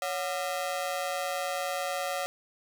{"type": "ring-modulated tone", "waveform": "sawtooth", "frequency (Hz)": 644, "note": "E5", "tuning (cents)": -41, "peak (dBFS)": -23, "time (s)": [0.02, 2.26], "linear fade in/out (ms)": 0, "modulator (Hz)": 84.7, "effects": []}